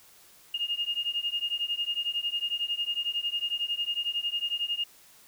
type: beating tone pair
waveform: sine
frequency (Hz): 2835 / 2846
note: F7 / F7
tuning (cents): +25 / +32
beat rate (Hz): 11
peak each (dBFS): -31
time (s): 0.54-4.84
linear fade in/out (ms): 5
effects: white hiss -56 dBFS RMS until 5.27 s